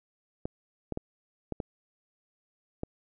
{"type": "clicks", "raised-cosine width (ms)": 2, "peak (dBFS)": -19, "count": 6, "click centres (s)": [0.455, 0.923, 0.974, 1.523, 1.602, 2.834], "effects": []}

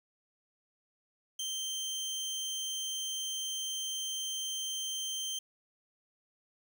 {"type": "tone", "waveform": "25% pulse", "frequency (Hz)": 3136, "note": "G7", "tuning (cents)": 0, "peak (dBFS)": -31, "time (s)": [1.39, 5.39], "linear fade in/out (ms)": 5, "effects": []}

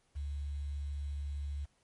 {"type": "tone with quantisation", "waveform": "sine", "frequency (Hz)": 71.6, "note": "D2", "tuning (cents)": -43, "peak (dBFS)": -35, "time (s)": [0.15, 1.66], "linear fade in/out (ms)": 20, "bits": 10, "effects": ["pink hiss -73 dBFS RMS until 1.83 s", "MP3 48 kbps"]}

